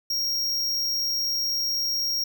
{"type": "tone", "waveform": "square", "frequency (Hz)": 5588, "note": "F8", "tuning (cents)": 0, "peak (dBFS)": -24, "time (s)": [0.1, 2.24], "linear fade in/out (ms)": 5, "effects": []}